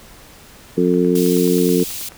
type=harmonic tone; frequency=89 Hz; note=F2; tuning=33 cents sharp; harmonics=2 / 3 / 4 / 5; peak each=-18 / -18 / -18 / -18 dBFS; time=0.77-1.84 s; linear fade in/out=10 ms
type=click train; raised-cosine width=0.5 ms; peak=-24 dBFS; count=12; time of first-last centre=0.94-2.12 s; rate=9.32 Hz
type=high-pass noise; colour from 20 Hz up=white; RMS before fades=-28 dBFS; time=1.15-2.09 s; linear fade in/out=5 ms; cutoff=2600 Hz; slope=24 dB/octave
effects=pink hiss -43 dBFS RMS until 2.17 s